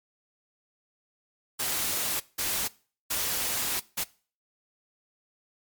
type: noise bursts at uneven times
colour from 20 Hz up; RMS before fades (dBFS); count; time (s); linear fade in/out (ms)
white; -29; 4; 1.59-2.2 / 2.38-2.68 / 3.1-3.8 / 3.97-4.04; 10
effects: noise-tail reverb RT60 0.4 s tail -21 dB re dry + MP3 96 kbps